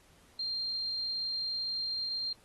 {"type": "tone", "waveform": "sine", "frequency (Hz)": 4186, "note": "C8", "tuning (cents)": 0, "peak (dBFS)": -32, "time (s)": [0.39, 2.33], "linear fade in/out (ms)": 5, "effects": ["pink hiss -63 dBFS RMS until 2.44 s", "AAC 32 kbps"]}